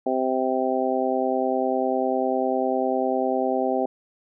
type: harmonic tone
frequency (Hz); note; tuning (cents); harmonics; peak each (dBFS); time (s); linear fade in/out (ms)
130; C3; -11; 2 / 3 / 4 / 5 / 6; -27 / -27 / -27 / -27 / -27; 0.06-3.86; 5
effects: none